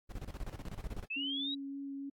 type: noise with tremolo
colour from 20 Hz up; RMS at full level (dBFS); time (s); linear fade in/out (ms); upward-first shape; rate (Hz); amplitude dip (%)
brown; -40; 0.09-1.06; 20; square; 16; 80
type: clicks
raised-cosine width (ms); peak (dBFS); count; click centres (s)
2; -40; 2; 0.922 / 0.939
type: linear sweep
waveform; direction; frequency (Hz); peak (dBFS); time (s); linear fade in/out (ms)
sine; up; 2550 to 3889; -35; 1.1-1.55; 10
type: tone with vibrato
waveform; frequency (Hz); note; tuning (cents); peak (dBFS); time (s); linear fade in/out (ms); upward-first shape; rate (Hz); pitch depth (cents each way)
sine; 277.2; C#4; 0; -39; 1.16-2.1; 10; sine; 3.5; 9
effects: AAC 64 kbps